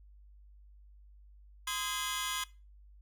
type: tone cluster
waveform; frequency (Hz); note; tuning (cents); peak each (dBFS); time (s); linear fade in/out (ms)
20% pulse; 1032 / 1260 / 1630 / 2940 / 3407; C6 / D#6 / G#6 / F#7 / G#7; -24 / +21 / -33 / -12 / +44; -33 / -37 / -36 / -39 / -34; 1.67-2.44; 5
effects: noise-tail reverb RT60 0.3 s tail -20 dB re dry + added 50 Hz sine -54 dBFS peak until 3.01 s